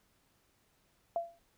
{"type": "tone with exponential decay", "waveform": "sine", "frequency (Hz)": 680, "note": "F5", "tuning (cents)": -46, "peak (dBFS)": -27, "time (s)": [1.16, 1.39], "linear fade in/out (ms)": 1, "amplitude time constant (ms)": 48, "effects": ["pink hiss -72 dBFS RMS until 1.57 s"]}